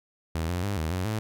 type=tone with pitch steps; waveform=sawtooth; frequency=81 / 88.9 / 100.8 / 79.2 / 91.6 / 108.6 Hz; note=E2 / F2 / G2 / D#2 / F#2 / A2; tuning=-30 / +31 / +49 / +31 / -17 / -22 cents; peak=-23 dBFS; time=0.35-1.19 s; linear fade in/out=0 ms; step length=140 ms; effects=none